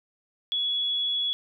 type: tone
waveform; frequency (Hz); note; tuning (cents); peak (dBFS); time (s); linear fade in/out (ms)
sine; 3377; G#7; +28; -24; 0.52-1.33; 0
effects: none